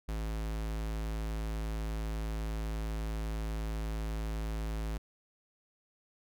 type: tone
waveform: square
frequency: 54.1 Hz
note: A1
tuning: 29 cents flat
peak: -34 dBFS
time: 0.08-4.98 s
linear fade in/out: 10 ms
effects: none